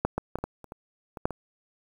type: clicks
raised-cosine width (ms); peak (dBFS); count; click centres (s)
1; -9 / -13 / -13 / -26 / -16 / -29 / -25 / -24 / -9 / -21; 10; 0.05 / 0.18 / 0.356 / 0.387 / 0.44 / 0.643 / 0.721 / 1.172 / 1.255 / 1.307
effects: 8-bit